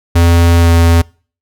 square tone with pitch glide, 85 to 84.17 Hz, F2 to E2, -46 to +37 cents, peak -6 dBFS, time 0.15-1.02 s, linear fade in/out 10 ms, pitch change -17 cents, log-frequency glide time 0.59-0.7 s, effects noise-tail reverb RT60 0.4 s tail -25 dB re dry

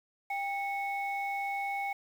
sine tone pair together, 796.1 / 2208 Hz, G5 / C#7, +27 / -7 cents, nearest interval octave + tritone, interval 1766 cents, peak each -32 / -35 dBFS, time 0.3-1.93 s, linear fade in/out 5 ms, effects tanh soft clip ceiling -25 dBFS + 9-bit

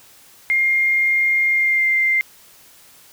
sine tone with pitch glide, 2121 to 2093 Hz, C7 to C7, +23 to 0 cents, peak -14 dBFS, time 0.5-2.21 s, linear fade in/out 0 ms, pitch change -23 cents, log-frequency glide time 1.5-1.95 s, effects white hiss -48 dBFS RMS until 3.12 s

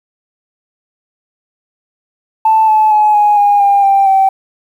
sine tone with pitch steps, 880 / 863.9 / 848.1 / 832.5 / 817.3 / 802.3 / 787.6 / 773.2 Hz, A5 / A5 / G#5 / G#5 / G#5 / G5 / G5 / G5, 0 / -32 / +36 / +4 / -28 / +40 / +8 / -24 cents, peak -5 dBFS, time 2.45-4.29 s, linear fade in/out 5 ms, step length 230 ms, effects tanh soft clip ceiling -1 dBFS + 7-bit

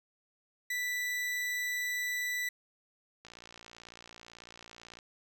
40% pulse tone, 1975.5 Hz, B6, in tune, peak -31 dBFS, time 0.7-2.49 s, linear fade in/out 5 ms
click train, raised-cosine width 0.2 ms, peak -32 dBFS, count 102, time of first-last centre 3.25-4.988 s, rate 58.1 Hz
effects none

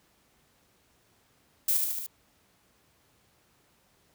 violet noise with echo, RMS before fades -25 dBFS, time 1.68-1.77 s, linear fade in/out 5 ms, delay 74 ms, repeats 4, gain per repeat -3 dB, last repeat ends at 2.066 s, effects pink hiss -66 dBFS RMS until 4.14 s + high-pass 60 Hz 12 dB/octave

